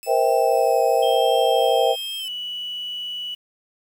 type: tone with vibrato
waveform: 10% pulse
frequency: 2610 Hz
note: E7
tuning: 18 cents flat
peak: -28 dBFS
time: 0.03-2.28 s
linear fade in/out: 0 ms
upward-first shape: triangle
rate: 0.93 Hz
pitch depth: 41 cents each way
type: chord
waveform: sine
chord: C dominant seventh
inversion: third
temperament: just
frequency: 470.9 / 523.3 / 654.1 / 784.9 Hz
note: Bb4 / C5 / E5 / G5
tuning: +18 / 0 / -14 / +2 cents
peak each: -21 dBFS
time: 0.06-1.96 s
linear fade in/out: 50 ms
type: tone with pitch glide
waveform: sine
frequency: 3200 to 2951 Hz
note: G7 to F#7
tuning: +35 to -5 cents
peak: -27 dBFS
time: 1.02-3.35 s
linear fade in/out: 10 ms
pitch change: -140 cents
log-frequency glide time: 2.18-2.29 s
effects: 8-bit